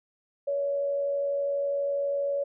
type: tone with frequency modulation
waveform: sine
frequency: 564 Hz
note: C#5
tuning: 30 cents sharp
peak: -25 dBFS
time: 0.47-2.44 s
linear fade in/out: 10 ms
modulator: 87.7 Hz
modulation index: 0.24
effects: none